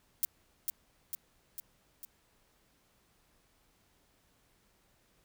violet noise with echo, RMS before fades -29 dBFS, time 0.23-0.25 s, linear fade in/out 0 ms, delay 450 ms, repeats 4, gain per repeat -4 dB, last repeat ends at 2.05 s, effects pink hiss -70 dBFS RMS until 5.24 s

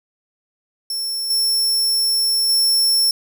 sawtooth tone with level steps, 5400 Hz, E8, 41 cents sharp, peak -19 / -13 / -11 dBFS, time 0.9-3.11 s, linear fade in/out 2 ms, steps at 1.3 / 2.49 s, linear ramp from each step 5 ms, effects none

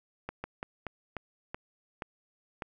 slowing click train, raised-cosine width 0.5 ms, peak -21 dBFS, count 8, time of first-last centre 0.29-2.622 s, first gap 150 ms, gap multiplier 1.26, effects none

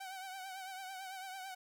sawtooth tone with vibrato, 760 Hz, F#5, 46 cents sharp, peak -40 dBFS, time 0-1.55 s, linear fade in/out 10 ms, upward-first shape triangle, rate 9 Hz, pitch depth 65 cents each way, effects none

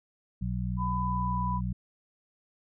harmonic tone, 61 Hz, B1, 21 cents flat, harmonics 1 / 2 / 3, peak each -33 / -33 / -33 dBFS, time 0.41-1.73 s, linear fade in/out 10 ms
sine tone with pitch glide, 1002 to 991.1 Hz, B5 to B5, +25 to +6 cents, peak -30 dBFS, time 0.77-1.61 s, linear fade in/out 50 ms, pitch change -19 cents, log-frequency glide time 0.97-1.37 s
effects none

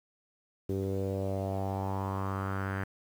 sawtooth tone with low-pass filter sweep, 96.8 Hz, G2, 21 cents flat, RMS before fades -33 dBFS, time 0.69-2.84 s, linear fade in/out 5 ms, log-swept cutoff 390 to 1700 Hz, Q 4.2, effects 9-bit

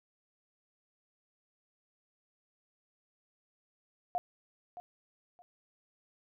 sine tone with echo, 713 Hz, F5, 36 cents sharp, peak -29 dBFS, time 4.15-4.18 s, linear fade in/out 0 ms, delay 620 ms, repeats 2, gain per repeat -13 dB, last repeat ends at 5.42 s, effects none

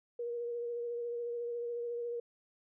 sine tone with vibrato, 474.9 Hz, A#4, 32 cents sharp, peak -35 dBFS, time 0.19-2.2 s, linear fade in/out 5 ms, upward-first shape sine, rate 14 Hz, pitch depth 19 cents each way, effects none

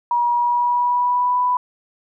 sine tone with pitch glide, 958 to 991.2 Hz, A#5 to B5, +47 to +6 cents, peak -15 dBFS, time 0.11-1.57 s, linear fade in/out 2 ms, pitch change +59 cents, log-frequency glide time 0.32-1.4 s, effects none

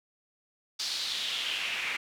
pink noise with band-pass filter sweep, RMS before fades -33 dBFS, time 0.79-1.97 s, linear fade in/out 10 ms, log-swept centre 4700 to 2200 Hz, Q 3.4, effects none

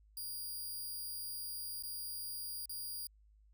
5% pulse tone with dropouts, 4818 Hz, D8, 43 cents sharp, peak -34 dBFS, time 0.17-3.07 s, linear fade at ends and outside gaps 2 ms, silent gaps 1.825-1.835 / 2.657-2.694 s, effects added 52 Hz sine -62 dBFS peak until 3.53 s

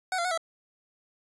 25% pulse tone with pitch steps, 745 / 688 / 732 / 659 Hz, F#5 / F5 / F#5 / E5, +12 / -26 / -19 / -1 cents, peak -23 dBFS, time 0.12-0.376 s, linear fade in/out 2 ms, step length 64 ms, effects resampled to 24000 Hz

